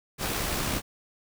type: noise with amplitude modulation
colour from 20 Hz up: pink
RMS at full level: -28 dBFS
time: 0.18-0.82 s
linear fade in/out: 50 ms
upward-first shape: sine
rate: 66.8 Hz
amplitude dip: 30%
effects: none